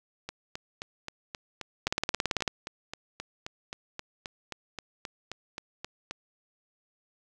two click trains, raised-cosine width 0.2 ms, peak -9 / -19 dBFS, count 12 / 23, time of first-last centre 1.87-2.478 / 0.29-6.11 s, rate 18.1 / 3.78 Hz, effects none

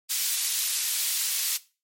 pink high-pass noise, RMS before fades -27 dBFS, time 0.09-1.58 s, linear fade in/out 20 ms, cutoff 4100 Hz, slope 12 dB/octave, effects noise-tail reverb RT60 0.3 s tail -17 dB re dry + MP3 64 kbps

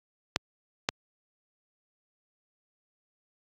clicks, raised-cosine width 0.2 ms, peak -6 dBFS, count 2, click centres 0.361 / 0.889 s, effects high-pass 80 Hz 12 dB/octave + Opus 48 kbps

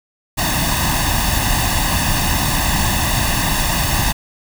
pink noise with comb filter, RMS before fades -17 dBFS, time 0.37-4.13 s, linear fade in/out 20 ms, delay 1.1 ms, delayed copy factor +0.8, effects none

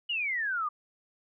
sine exponential sweep, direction down, 2960 to 1174.7 Hz, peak -28 dBFS, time 0.09-0.69 s, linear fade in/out 10 ms, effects none

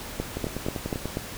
two click trains, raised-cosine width 2 ms, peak -16 / -13 dBFS, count 8 / 5, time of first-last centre 0.37-1.056 / 0.2-1.171 s, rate 10.2 / 4.12 Hz, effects pink hiss -38 dBFS RMS until 1.37 s

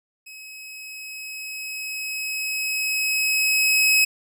sawtooth tone with level ramp, 2557 Hz, D#7, 47 cents sharp, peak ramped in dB -36 to -11 dBFS, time 0.26-4.05 s, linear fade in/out 10 ms, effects none

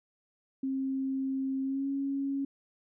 sine tone with pitch glide, 267.2 to 275.7 Hz, C4 to C#4, +36 to -9 cents, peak -29 dBFS, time 0.63-2.45 s, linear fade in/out 5 ms, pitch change +55 cents, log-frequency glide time 1.63-1.88 s, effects none

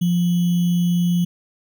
sine tone with sample-and-hold, 174.61 Hz, F3, in tune, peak -15 dBFS, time 0.01-1.25 s, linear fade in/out 10 ms, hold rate 3150 Hz, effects none

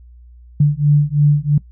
sine beating tone pair, 145.2 / 148.2 Hz, D3 / D3, -19 / +16 cents, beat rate 3 Hz, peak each -13 dBFS, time 0.6-1.58 s, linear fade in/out 5 ms, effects noise-tail reverb RT60 0.1 s tail -20 dB re dry + added 60 Hz sine -39 dBFS peak until 1.71 s

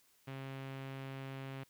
sawtooth tone with low-pass filter, 134.7 Hz, C#3, 49 cents flat, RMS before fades -45 dBFS, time 0.27-1.64 s, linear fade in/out 10 ms, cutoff 2800 Hz, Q 1.6, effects white hiss -70 dBFS RMS until 1.69 s

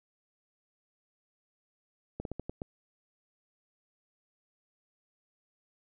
slowing click train, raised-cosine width 2 ms, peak -23 dBFS, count 6, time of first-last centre 2.2-2.619 s, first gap 52 ms, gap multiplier 1.24, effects none

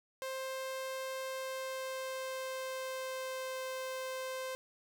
sawtooth tone with pitch glide, 526 to 520.3 Hz, C5 to C5, +9 to -10 cents, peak -34 dBFS, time 0.22-4.55 s, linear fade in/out 0 ms, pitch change -19 cents, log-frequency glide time 1.24-3.63 s, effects none

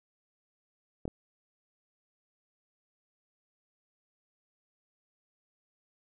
clicks, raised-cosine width 2 ms, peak -22 dBFS, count 2, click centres 1.054 / 1.079 s, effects none

